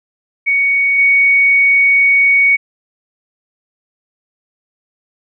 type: tone with level steps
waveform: sine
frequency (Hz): 2234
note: C#7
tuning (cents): +13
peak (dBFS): -10 / -7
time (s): 0.46-2.57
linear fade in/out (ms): 20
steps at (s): 0.98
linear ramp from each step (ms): 10
effects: none